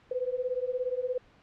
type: beating tone pair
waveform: sine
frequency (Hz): 493.9 / 510.9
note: B4 / C5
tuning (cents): 0 / -41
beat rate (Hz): 17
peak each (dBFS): -32 / -31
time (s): 0.11-1.18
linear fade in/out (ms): 5
effects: pink hiss -60 dBFS RMS until 1.42 s + low-pass 3000 Hz 12 dB/octave